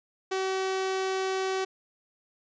sawtooth tone, 380.2 Hz, F#4, 47 cents sharp, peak -23 dBFS, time 0.31-1.65 s, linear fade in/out 10 ms, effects resampled to 16000 Hz

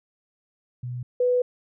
sine tone pair in turn, 123.47 / 495.6 Hz, B2 / B4, 0 / +6 cents, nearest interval 2 octaves, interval 2406 cents, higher second, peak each -29 / -18 dBFS, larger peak second, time 0.83-1.03 / 1.2-1.42 s, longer second, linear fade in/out 5 ms, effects none

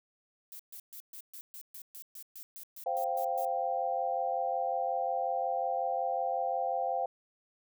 violet noise bursts, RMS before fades -46 dBFS, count 15, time 0.52-3.45 s, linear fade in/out 0 ms, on 74 ms, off 130 ms
sine chord, C suspended fourth, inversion none, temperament equal, 523.3 / 698.5 / 784 Hz, C5 / F5 / G5, 0 / 0 / 0 cents, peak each -35 / -33 / -33 dBFS, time 2.86-7.06 s, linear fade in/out 5 ms
effects none

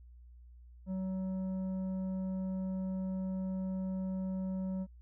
sine tone with tanh clipping, 188.1 Hz, F#3, 29 cents sharp, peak -35 dBFS, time 0.86-4.87 s, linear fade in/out 50 ms, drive 8 dB, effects added 60 Hz sine -52 dBFS peak until 5.01 s

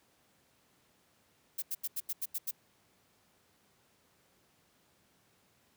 violet noise bursts, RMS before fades -35 dBFS, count 8, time 1.58-2.512 s, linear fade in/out 10 ms, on 43 ms, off 84 ms, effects pink hiss -69 dBFS RMS until 5.76 s + high-pass 100 Hz 12 dB/octave

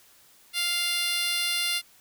10% pulse tone with high-pass filter, 698.5 Hz, F5, in tune, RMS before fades -27 dBFS, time 0.53-1.82 s, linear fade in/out 50 ms, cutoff 2700 Hz, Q 0.82, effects white hiss -57 dBFS RMS until 2 s

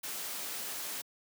white noise, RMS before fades -39 dBFS, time 0.03-1.02 s, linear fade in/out 10 ms, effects high-pass 200 Hz 12 dB/octave

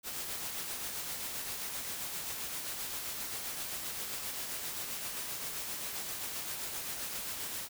white noise with tremolo, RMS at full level -38 dBFS, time 0.03-7.69 s, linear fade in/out 50 ms, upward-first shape sine, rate 7.6 Hz, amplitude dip 30%, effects none

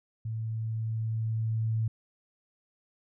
sine tone with level ramp, 111.5 Hz, A2, 23 cents sharp, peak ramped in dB -31 to -25 dBFS, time 0.25-1.88 s, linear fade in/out 5 ms, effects none

